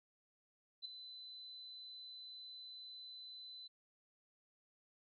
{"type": "tone with ADSR envelope", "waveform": "sine", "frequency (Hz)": 4019, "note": "B7", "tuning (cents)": 30, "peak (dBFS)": -40, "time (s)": [0.82, 3.68], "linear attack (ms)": 33, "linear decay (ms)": 4, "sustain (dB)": -10, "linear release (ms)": 14, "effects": []}